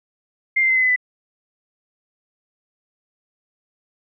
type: tone with pitch steps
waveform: sine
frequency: 2107 / 2084 / 2061 / 2039 / 2017 / 1994.5 Hz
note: C7 / C7 / C7 / C7 / B6 / B6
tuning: +12 / -7 / -27 / -45 / +36 / +17 cents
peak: -14 dBFS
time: 0.56-0.962 s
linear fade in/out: 10 ms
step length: 67 ms
effects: none